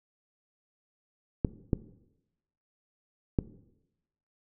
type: clicks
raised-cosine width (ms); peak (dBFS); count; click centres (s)
3; -11; 3; 1.448 / 1.732 / 3.388
effects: noise-tail reverb RT60 0.9 s tail -17 dB re dry